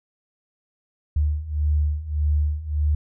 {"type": "beating tone pair", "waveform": "sine", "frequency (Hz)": [73.8, 75.5], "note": ["D2", "D2"], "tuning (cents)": [9, 48], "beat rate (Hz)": 1.7, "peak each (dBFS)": [-24, -21], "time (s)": [1.16, 2.95], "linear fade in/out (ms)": 5, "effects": []}